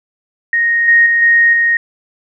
sine tone with level steps, 1864.7 Hz, A#6, in tune, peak -10 / -5 / -9 / -6 / -9 dBFS, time 0.53-1.77 s, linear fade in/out 2 ms, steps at 0.88 / 1.06 / 1.22 / 1.53 s, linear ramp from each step 2 ms, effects none

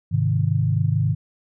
sine chord, Ab major, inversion none, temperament equal with one note detuned, 103.83 / 130.81 / 155.11 Hz, Ab2 / C3 / Eb3, 0 / 0 / -5 cents, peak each -21 / -22 / -22 dBFS, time 0.11-1.15 s, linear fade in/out 20 ms, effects none

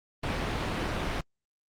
pink low-pass noise, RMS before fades -31 dBFS, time 0.23-1.21 s, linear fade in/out 5 ms, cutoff 3500 Hz, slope 12 dB/octave, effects Opus 32 kbps

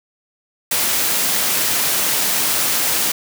white high-pass noise, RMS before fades -18 dBFS, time 0.71-3.12 s, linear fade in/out 5 ms, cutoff 120 Hz, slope 12 dB/octave, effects none

